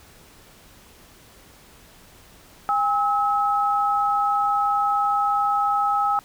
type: tone pair together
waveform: sine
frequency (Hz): 812 / 1289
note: G#5 / E6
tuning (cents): -39 / -39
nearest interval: minor sixth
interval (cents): 800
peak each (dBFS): -21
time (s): 2.69-6.19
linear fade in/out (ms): 0
effects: pink hiss -50 dBFS RMS until 6.24 s